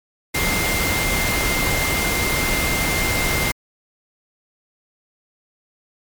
sine tone in noise, 2101 Hz, C7, 7 cents sharp, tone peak -23 dBFS, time 0.34-3.52 s, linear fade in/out 10 ms, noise pink, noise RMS -21 dBFS, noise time 0.34-3.52 s, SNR -5 dB, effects MP3 96 kbps

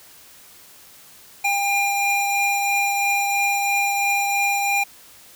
square tone pair together, 802 / 2403 Hz, G5 / D7, +39 / +39 cents, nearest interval octave + perfect fifth, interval 1900 cents, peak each -22 dBFS, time 1.44-4.84 s, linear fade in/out 10 ms, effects white hiss -47 dBFS RMS until 5.35 s

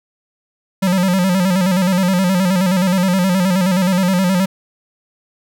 square tone with vibrato, 185 Hz, F#3, in tune, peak -13 dBFS, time 0.82-4.46 s, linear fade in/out 10 ms, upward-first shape square, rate 9.5 Hz, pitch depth 71 cents each way, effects none

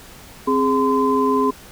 sine tone cluster, 264.1 / 414.8 / 1026 Hz, C4 / G#4 / C6, +16 / -2 / -34 cents, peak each -19 dBFS, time 0.47-1.51 s, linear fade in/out 10 ms, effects pink hiss -42 dBFS RMS until 1.71 s

